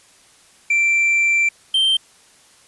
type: tone pair in turn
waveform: triangle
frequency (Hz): 2349 / 3136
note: D7 / G7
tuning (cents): 0 / 0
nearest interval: perfect fourth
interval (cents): 500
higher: second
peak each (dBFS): -12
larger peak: neither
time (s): 0.7-1.49 / 1.74-1.97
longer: first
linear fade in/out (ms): 5
effects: white hiss -51 dBFS RMS until 2.67 s + resampled to 24000 Hz